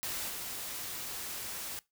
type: noise with level steps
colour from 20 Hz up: white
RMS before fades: -37 / -40 dBFS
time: 0.03-1.79 s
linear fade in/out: 0 ms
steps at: 0.28 s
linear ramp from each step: 20 ms
effects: noise-tail reverb RT60 0.2 s tail -21 dB re dry